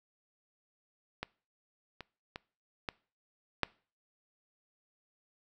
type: clicks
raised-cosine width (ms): 0.3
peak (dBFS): -20 / -27 / -24 / -18 / -11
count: 5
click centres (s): 1.23 / 2.007 / 2.359 / 2.888 / 3.633
effects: noise-tail reverb RT60 0.4 s tail -23 dB re dry